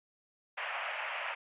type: band-pass noise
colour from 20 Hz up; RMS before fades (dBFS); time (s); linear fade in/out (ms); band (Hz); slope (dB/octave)
white; -38; 0.57-1.35; 10; 570 to 2800; 48
effects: resampled to 8000 Hz